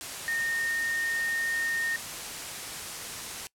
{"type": "tone in noise", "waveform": "sine", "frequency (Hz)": 1838, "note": "A#6", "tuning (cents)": -25, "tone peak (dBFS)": -27, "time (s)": [0.28, 1.96], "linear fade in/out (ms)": 0, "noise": "white", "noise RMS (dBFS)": -37, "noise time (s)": [0.01, 3.47], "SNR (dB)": 7, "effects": ["noise-tail reverb RT60 0.1 s tail -22 dB re dry", "low-pass 11000 Hz 12 dB/octave"]}